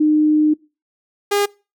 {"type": "tone pair in turn", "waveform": ["sine", "sawtooth"], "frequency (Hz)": [304.9, 407], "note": ["D#4", "G#4"], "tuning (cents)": [-35, -35], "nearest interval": "perfect fourth", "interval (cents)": 500, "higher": "second", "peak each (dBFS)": -11, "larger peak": "neither", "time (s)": [[0, 0.54], [1.31, 1.46]], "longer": "first", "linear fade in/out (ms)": 10, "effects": ["noise-tail reverb RT60 0.3 s tail -23 dB re dry"]}